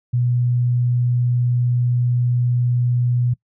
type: tone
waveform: sine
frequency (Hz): 122.4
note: B2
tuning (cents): -15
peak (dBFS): -15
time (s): 0.13-3.34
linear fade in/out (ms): 10
effects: noise-tail reverb RT60 0.1 s tail -22 dB re dry